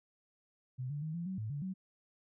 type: tone with pitch steps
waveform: sine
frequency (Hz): 127.7 / 145.8 / 156.8 / 170.6 / 188.7 / 108.6 / 143.9 / 188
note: C3 / D3 / D#3 / F3 / F#3 / A2 / D3 / F#3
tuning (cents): -42 / -12 / +14 / -40 / +34 / -22 / -35 / +28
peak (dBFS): -36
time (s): 0.78-1.74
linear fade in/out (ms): 20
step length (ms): 120
effects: none